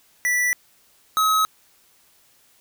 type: tone pair in turn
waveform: square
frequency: 1966 / 1278.3 Hz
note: B6 / D#6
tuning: -8 / +46 cents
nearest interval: perfect fifth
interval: 746 cents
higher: first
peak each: -19 / -17 dBFS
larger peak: second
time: 0.25-0.53 / 1.17-1.45 s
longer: neither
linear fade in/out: 0 ms
effects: white hiss -58 dBFS RMS until 2.6 s